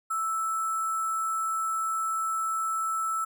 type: tone with sample-and-hold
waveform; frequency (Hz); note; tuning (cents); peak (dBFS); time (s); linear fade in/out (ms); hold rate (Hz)
sine; 1318.5; E6; 0; -26; 0.1-3.25; 10; 8820
effects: none